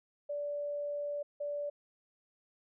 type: tone bursts at uneven times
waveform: sine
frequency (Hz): 581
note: D5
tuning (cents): -19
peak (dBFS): -34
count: 2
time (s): 0.29-1.23 / 1.4-1.7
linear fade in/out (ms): 10
effects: none